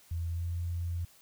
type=tone with pitch glide; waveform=sine; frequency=84 to 86.06 Hz; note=E2 to F2; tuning=+33 to -25 cents; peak=-31 dBFS; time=0.11-1.05 s; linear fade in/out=5 ms; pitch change=+42 cents; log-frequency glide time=0.3-0.48 s; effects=white hiss -60 dBFS RMS until 1.21 s